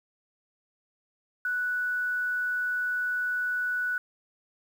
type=tone with quantisation; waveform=sine; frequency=1480 Hz; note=F#6; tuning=in tune; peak=-26 dBFS; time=1.45-3.98 s; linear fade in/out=2 ms; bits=9; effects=none